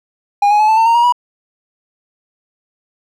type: tone with pitch steps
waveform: triangle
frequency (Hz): 814 / 835 / 856.4 / 878.5 / 901.1 / 924.3 / 948.1 / 972.5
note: G#5 / G#5 / A5 / A5 / A5 / A#5 / A#5 / B5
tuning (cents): -35 / +9 / -47 / -3 / +41 / -15 / +29 / -27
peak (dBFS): -6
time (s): 0.42-1.124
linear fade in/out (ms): 5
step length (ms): 88
effects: none